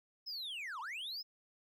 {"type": "linear two-way sweep", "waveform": "triangle", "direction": "down then up", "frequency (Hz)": [5274, 874, 5274], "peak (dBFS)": -39, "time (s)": [0.26, 1.23], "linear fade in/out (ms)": 20, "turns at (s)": 0.8, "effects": []}